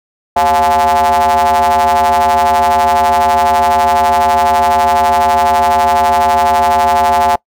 square ring-modulated tone, 79 Hz, D#2, 27 cents sharp, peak -6 dBFS, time 0.36-7.36 s, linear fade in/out 5 ms, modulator 784 Hz, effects noise-tail reverb RT60 0.1 s tail -24 dB re dry

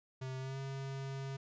square tone with pitch glide, 130.81 to 135.74 Hz, C3 to C#3, 0 to -36 cents, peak -40 dBFS, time 0.21-1.37 s, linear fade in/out 10 ms, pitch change +64 cents, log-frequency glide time 0.38-0.58 s, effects resampled to 16000 Hz

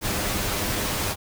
pink noise with comb filter, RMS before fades -26 dBFS, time 0.01-1.16 s, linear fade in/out 50 ms, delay 9.8 ms, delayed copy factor +0.5, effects none

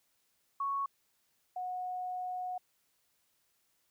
sine tone pair in turn, 1108.7 / 730.8 Hz, C#6 / F#5, 0 / -22 cents, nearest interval perfect fifth, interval 722 cents, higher first, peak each -31 / -35 dBFS, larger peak first, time 0.6-0.86 / 1.56-2.58 s, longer second, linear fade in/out 5 ms, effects white hiss -75 dBFS RMS until 3.9 s

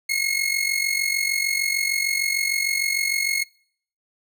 sawtooth tone with amplitude modulation, 2165 Hz, C#7, 41 cents flat, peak -14 dBFS, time 0.09-3.44 s, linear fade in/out 10 ms, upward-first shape sine, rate 46.6 Hz, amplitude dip 70%, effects noise-tail reverb RT60 0.6 s tail -26 dB re dry

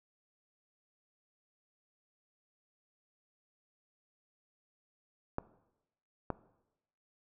clicks, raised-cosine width 1 ms, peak -19 dBFS, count 2, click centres 5.384 / 6.303 s, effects noise-tail reverb RT60 0.9 s tail -18 dB re dry

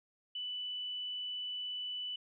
sine tone, 2981 Hz, F#7, 12 cents sharp, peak -37 dBFS, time 0.35-2.16 s, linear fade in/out 5 ms, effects none

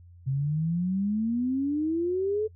sine exponential sweep, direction up, 130.81 to 440 Hz, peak -24 dBFS, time 0.26-2.48 s, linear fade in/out 20 ms, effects noise-tail reverb RT60 0.1 s tail -26 dB re dry + added 87 Hz sine -48 dBFS peak until 2.55 s

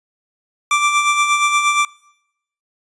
25% pulse tone with tremolo, 1174.7 Hz, D6, in tune, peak -8 dBFS, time 0.71-1.85 s, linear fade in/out 2 ms, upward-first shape sine, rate 8.5 Hz, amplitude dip 50%, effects noise-tail reverb RT60 0.8 s tail -22 dB re dry + resampled to 24000 Hz

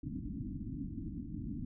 white low-pass noise, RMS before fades -41 dBFS, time 0.03-1.65 s, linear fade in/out 5 ms, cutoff 310 Hz, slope 96 dB/octave, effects none

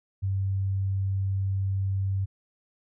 sine tone, 96.9 Hz, G2, 20 cents flat, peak -24 dBFS, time 0.22-2.26 s, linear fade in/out 20 ms, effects none

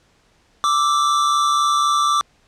square tone pair together, 1174.6 / 1318.5 Hz, D6 / E6, 0 / 0 cents, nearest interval major second, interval 200 cents, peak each -16 / -24 dBFS, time 0.64-2.21 s, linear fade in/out 0 ms, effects pink hiss -58 dBFS RMS until 2.47 s + low-pass 7000 Hz 12 dB/octave

